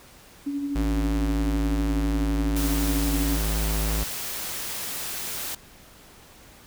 sine tone with tremolo, 283.2 Hz, C#4, 37 cents sharp, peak -24 dBFS, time 0.46-3.38 s, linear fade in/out 10 ms, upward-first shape sine, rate 12 Hz, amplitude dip 40%
square tone, 53.4 Hz, G#1, 49 cents sharp, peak -24 dBFS, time 0.75-4.04 s, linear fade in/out 10 ms
white noise, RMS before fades -32 dBFS, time 2.56-5.55 s, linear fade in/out 5 ms
effects pink hiss -50 dBFS RMS until 6.66 s

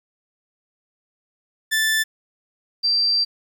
sawtooth / sine tone pair in turn, 1760 / 4699 Hz, A6 / D8, 0 / 0 cents, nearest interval octave + perfect fourth, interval 1700 cents, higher second, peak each -14 / -16 dBFS, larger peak first, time 1.71-2.04 / 2.83-3.25 s, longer second, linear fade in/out 20 ms, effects 9-bit

